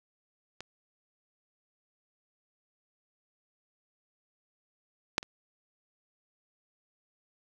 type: clicks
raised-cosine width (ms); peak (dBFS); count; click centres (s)
0.2; -23 / -7 / -25; 3; 0.606 / 5.181 / 5.229
effects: none